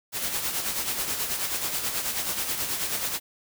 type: noise with tremolo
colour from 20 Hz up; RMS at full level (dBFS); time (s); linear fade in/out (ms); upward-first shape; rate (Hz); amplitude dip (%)
white; -27; 0.12-3.2; 50; sine; 9.3; 50
effects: none